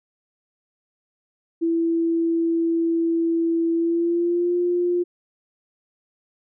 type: tone with pitch glide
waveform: sine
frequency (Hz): 332.3 to 352.1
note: E4 to F4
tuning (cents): +14 to +14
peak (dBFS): -18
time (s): 1.61-5.04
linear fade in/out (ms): 20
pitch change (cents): +100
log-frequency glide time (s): 3.73-4.55
effects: none